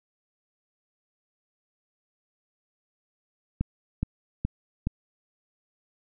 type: click train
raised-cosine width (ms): 5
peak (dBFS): -13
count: 4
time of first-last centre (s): 3.61-4.871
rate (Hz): 2.38
effects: none